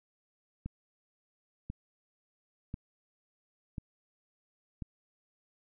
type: click train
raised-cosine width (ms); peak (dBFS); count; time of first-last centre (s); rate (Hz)
5; -25; 5; 0.66-4.822; 0.961
effects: none

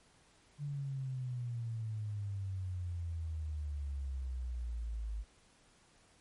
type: exponential sweep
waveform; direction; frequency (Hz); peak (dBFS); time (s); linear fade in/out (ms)
sine; down; 146.83 to 51.9; -36; 0.58-5.25; 50
effects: pink hiss -66 dBFS RMS until 6.2 s + MP3 48 kbps

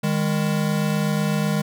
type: tone pair together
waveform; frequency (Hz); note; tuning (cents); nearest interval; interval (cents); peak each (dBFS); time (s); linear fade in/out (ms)
square; 155.56 / 203.6; D#3 / G#3; 0 / -34; perfect fourth; 466; -23; 0.03-1.62; 10
effects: none

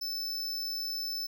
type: tone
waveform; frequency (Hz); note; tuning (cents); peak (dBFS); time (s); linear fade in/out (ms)
square; 5274; E8; 0; -33; 0.01-1.27; 10
effects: 12-bit

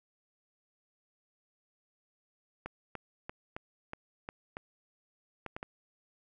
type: clicks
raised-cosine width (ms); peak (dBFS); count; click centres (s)
0.5; -24; 10; 2.66 / 2.953 / 3.295 / 3.565 / 3.934 / 4.289 / 4.569 / 5.463 / 5.565 / 5.629
effects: none

